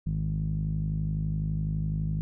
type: tone with low-pass filter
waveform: sawtooth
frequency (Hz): 51.91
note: G#1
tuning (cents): 0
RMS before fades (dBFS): -29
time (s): 0.06-2.21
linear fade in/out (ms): 0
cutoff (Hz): 170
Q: 7
effects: none